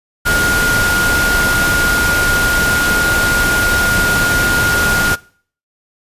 sine tone in noise, 1425 Hz, F6, 34 cents sharp, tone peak -12 dBFS, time 0.25-5.16 s, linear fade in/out 20 ms, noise pink, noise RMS -17 dBFS, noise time 0.25-5.16 s, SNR +2 dB, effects noise-tail reverb RT60 0.5 s tail -22 dB re dry + resampled to 32000 Hz

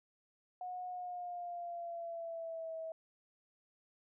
sine tone with pitch glide, 727 to 647.7 Hz, F#5 to E5, -31 to -31 cents, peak -40 dBFS, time 0.61-2.92 s, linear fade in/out 2 ms, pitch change -200 cents, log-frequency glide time 0.88-2.75 s, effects none

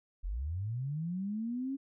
sine linear sweep, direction up, 38.39 to 278.1 Hz, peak -33 dBFS, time 0.23-1.77 s, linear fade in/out 20 ms, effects none

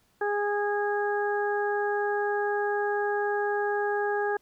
harmonic tone, 411.5 Hz, G#4, 16 cents flat, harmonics 1 / 2 / 3 / 4, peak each -27 / -30 / -39 / -32 dBFS, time 0.21-4.37 s, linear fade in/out 5 ms, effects pink hiss -67 dBFS RMS until 4.41 s

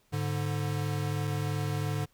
square tone pair together, 103.59 / 146.5 Hz, G#2 / D3, -4 / -4 cents, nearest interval tritone, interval 600 cents, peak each -33 / -32 dBFS, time 0.12-2.06 s, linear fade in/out 20 ms, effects pink hiss -68 dBFS RMS until 2.13 s

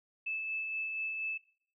sine tone with tremolo, 2621 Hz, E7, 11 cents flat, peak -32 dBFS, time 0.26-1.38 s, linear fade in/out 10 ms, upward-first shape sine, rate 4.2 Hz, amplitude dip 30%, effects noise-tail reverb RT60 0.5 s tail -17 dB re dry

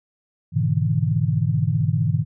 sine chord, E dominant seventh, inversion first, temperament equal with one note detuned, 103.83 / 123.47 / 146.83 / 162.17 Hz, G#2 / B2 / D3 / E3, 0 / 0 / 0 / -28 cents, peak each -23 dBFS, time 0.52-2.25 s, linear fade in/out 50 ms, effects none

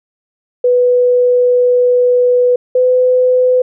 sine tone pair in turn, 493.9 / 504.6 Hz, B4 / B4, 0 / +37 cents, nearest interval unison, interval 37 cents, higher second, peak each -7 dBFS, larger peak neither, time 0.64-2.56 / 2.75-3.62 s, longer first, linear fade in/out 5 ms, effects none

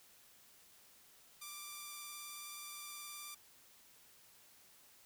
5% pulse tone with vibrato, 1180 Hz, D6, 8 cents sharp, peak -35 dBFS, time 1.41-3.35 s, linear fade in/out 10 ms, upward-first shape square, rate 19 Hz, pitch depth 14 cents each way, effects white hiss -64 dBFS RMS until 5.05 s

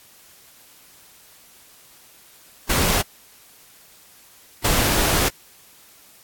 pink noise bursts at uneven times, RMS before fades -19 dBFS, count 2, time 2.69-3.02 / 4.64-5.29 s, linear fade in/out 10 ms, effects white hiss -50 dBFS RMS until 6.23 s + AAC 64 kbps

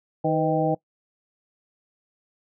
harmonic tone with a mistuned harmonic, 156.9 Hz, D#3, 15 cents sharp, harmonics 1 / 2 / 3 / 4 / 5, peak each -26 / -26 / -26 / -26 / -26 dBFS, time 0.24-0.75 s, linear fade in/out 10 ms, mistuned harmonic 3, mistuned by +90 cents, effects noise-tail reverb RT60 0.1 s tail -21 dB re dry

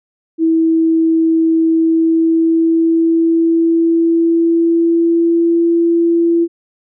sine tone with pitch glide, 325.2 to 337.4 Hz, E4 to E4, -23 to +40 cents, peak -9 dBFS, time 0.38-6.48 s, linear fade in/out 50 ms, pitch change +63 cents, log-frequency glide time 1.69-5.7 s, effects none

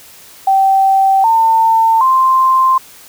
sine tone with pitch steps, 775 / 900.6 / 1046.5 Hz, G5 / A5 / C6, -20 / +40 / 0 cents, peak -7 dBFS, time 0.47-2.78 s, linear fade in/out 5 ms, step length 770 ms, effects white hiss -39 dBFS RMS until 3.08 s

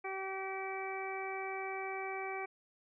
harmonic tone, 384.3 Hz, G4, 34 cents flat, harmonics 1 / 2 / 3 / 4 / 5 / 6, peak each -42 / -42 / -47 / -51 / -50 / -43 dBFS, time 0.04-2.46 s, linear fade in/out 10 ms, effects none

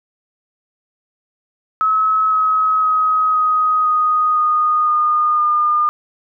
sine tone with pitch steps, 1287 / 1275.9 / 1264.9 / 1254 / 1243.2 / 1232.4 / 1221.8 / 1211.3 Hz, E6 / D#6 / D#6 / D#6 / D#6 / D#6 / D#6 / D#6, -42 / +43 / +28 / +13 / -2 / -17 / -32 / -47 cents, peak -12 dBFS, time 1.81-5.89 s, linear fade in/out 0 ms, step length 510 ms, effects none

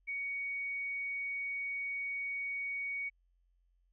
sine tone, 2240 Hz, C#7, 18 cents sharp, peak -35 dBFS, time 0.07-3.1 s, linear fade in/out 20 ms, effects added 44 Hz sine -69 dBFS peak until 3.92 s

